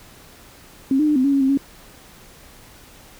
sine tone with pitch steps, 268.6 / 303.7 / 299.9 / 257.6 / 279.8 / 276.1 / 266.2 / 276.7 Hz, C4 / D#4 / D4 / C4 / C#4 / C#4 / C4 / C#4, +46 / -42 / +36 / -27 / +16 / -7 / +30 / -3 cents, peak -14 dBFS, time 0.91-1.574 s, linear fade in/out 2 ms, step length 83 ms, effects pink hiss -46 dBFS RMS until 3.19 s

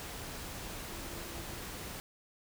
sine tone in noise, 338.8 Hz, E4, 48 cents sharp, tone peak -51 dBFS, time 0.88-1.54 s, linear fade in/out 0 ms, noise pink, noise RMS -43 dBFS, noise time 0-2 s, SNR -11 dB, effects none

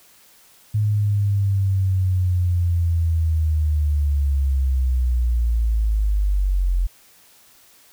sine linear sweep, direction down, 106.5 to 43.41 Hz, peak -16 dBFS, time 0.74-6.87 s, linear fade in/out 10 ms, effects white hiss -52 dBFS RMS until 7.92 s

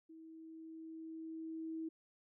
sine tone with level ramp, 322.3 Hz, E4, 39 cents flat, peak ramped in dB -53 to -39 dBFS, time 0.09-1.89 s, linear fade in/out 10 ms, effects none

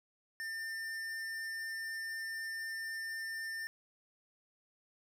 triangle tone with hard clipping, 1798 Hz, A6, 37 cents sharp, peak -40 dBFS, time 0.4-3.67 s, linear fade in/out 0 ms, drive 17 dB, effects none

